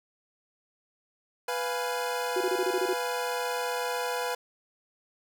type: chord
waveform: 25% pulse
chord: F diminished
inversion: second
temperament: equal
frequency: 493.9 / 698.5 / 830.6 Hz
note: Cb5 / F5 / Ab5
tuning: 0 / 0 / 0 cents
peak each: -27 / -32 / -32 dBFS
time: 1.48-4.35 s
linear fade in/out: 5 ms
type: tone bursts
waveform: sine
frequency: 370 Hz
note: F#4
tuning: in tune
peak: -25 dBFS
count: 8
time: 2.36-2.933 s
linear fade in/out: 5 ms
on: 48 ms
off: 27 ms
effects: none